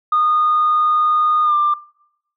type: tone with pitch glide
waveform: sine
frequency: 1228 to 1188.9 Hz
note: D#6 to D6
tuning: -23 to +21 cents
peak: -11 dBFS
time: 0.12-1.74 s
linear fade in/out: 5 ms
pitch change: -56 cents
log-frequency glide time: 1.44-1.54 s
effects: noise-tail reverb RT60 0.8 s tail -25 dB re dry + tanh soft clip ceiling -8 dBFS